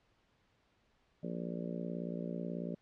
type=harmonic tone; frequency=58.27 Hz; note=A#1; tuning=in tune; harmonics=3 / 4 / 5 / 6 / 7 / 8 / 9 / 10; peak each=-40 / -43 / -48 / -49 / -48 / -50 / -51 / -48 dBFS; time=1.23-2.75 s; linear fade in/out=5 ms; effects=pink hiss -73 dBFS RMS until 2.81 s + low-pass 4000 Hz 12 dB/octave